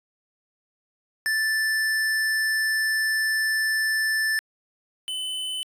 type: tone pair in turn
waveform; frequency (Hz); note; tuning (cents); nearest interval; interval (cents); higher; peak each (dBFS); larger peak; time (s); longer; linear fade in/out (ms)
square; 1760 / 3025; A6 / F#7; 0 / +38; major sixth; 938; second; -22 / -28; first; 1.26-4.39 / 5.08-5.63; first; 0
effects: resampled to 32000 Hz